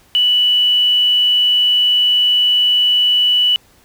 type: tone with quantisation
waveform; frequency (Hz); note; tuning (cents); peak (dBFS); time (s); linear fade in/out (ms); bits
sine; 2960; F#7; 0; -10; 0.15-3.56; 0; 6
effects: pink hiss -51 dBFS RMS until 3.84 s